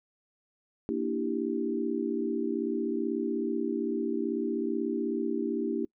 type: chord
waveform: sine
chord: E half-diminished seventh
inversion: second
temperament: equal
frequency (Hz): 233.1 / 293.7 / 329.6 / 392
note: Bb3 / D4 / E4 / G4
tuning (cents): 0 / 0 / 0 / 0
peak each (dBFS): -33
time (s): 0.89-5.85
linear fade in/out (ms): 0
effects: noise-tail reverb RT60 0.1 s tail -24 dB re dry